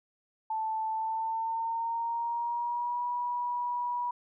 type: tone with pitch glide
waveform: sine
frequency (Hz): 880 to 970.8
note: A5 to B5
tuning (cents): 0 to -30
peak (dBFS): -29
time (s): 0.5-4.11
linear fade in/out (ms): 5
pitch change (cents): +170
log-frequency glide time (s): 0.9-3.04
effects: none